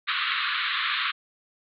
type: band-pass noise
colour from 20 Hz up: pink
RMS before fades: -27 dBFS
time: 0.07-1.12 s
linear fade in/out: 20 ms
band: 1100 to 4100 Hz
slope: 96 dB/octave
effects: none